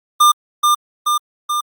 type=tone with echo; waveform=square; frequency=1200 Hz; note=D6; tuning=37 cents sharp; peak=-8 dBFS; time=0.2-0.32 s; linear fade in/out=10 ms; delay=430 ms; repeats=3; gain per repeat=-3 dB; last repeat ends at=1.61 s; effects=Opus 48 kbps